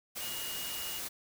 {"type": "tone in noise", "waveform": "sine", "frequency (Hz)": 2871, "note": "F7", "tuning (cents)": 47, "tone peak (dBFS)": -42, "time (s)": [0.2, 1], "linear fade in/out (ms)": 20, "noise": "white", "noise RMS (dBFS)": -39, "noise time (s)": [0.15, 1.09], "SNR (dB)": -6, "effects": []}